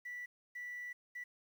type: tone bursts at uneven times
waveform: sine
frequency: 1960 Hz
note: B6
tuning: 14 cents flat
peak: -40 dBFS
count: 3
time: 0.05-0.26 / 0.55-0.93 / 1.15-1.24 s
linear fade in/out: 10 ms
effects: tanh soft clip ceiling -40 dBFS + 11-bit